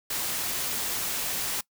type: noise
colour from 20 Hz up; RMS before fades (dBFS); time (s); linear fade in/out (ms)
white; -30; 0.1-1.61; 5
effects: noise-tail reverb RT60 0.1 s tail -22 dB re dry